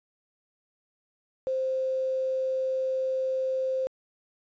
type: tone with quantisation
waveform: sine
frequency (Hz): 523.3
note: C5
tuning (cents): 0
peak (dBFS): -25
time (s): 1.47-3.87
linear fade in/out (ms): 0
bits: 9
effects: resampled to 16000 Hz